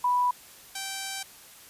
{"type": "tone pair in turn", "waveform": ["sine", "5% pulse"], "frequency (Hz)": [986, 778.3], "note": ["B5", "G5"], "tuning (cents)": [-3, -13], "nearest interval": "major third", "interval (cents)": 410, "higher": "first", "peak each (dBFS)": -21, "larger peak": "neither", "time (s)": [[0.04, 0.31], [0.75, 1.23]], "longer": "second", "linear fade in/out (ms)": 5, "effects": ["white hiss -50 dBFS RMS until 1.69 s", "resampled to 32000 Hz"]}